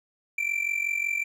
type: tone with amplitude modulation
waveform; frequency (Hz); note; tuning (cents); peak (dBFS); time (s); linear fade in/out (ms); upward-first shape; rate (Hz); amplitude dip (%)
triangle; 2349; D7; 0; -20; 0.38-1.24; 5; sine; 45.4; 80
effects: none